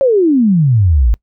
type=exponential sweep; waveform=sine; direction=down; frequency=564 to 50.9 Hz; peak=-7 dBFS; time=0.01-1.14 s; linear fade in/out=0 ms; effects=noise-tail reverb RT60 0.1 s tail -24 dB re dry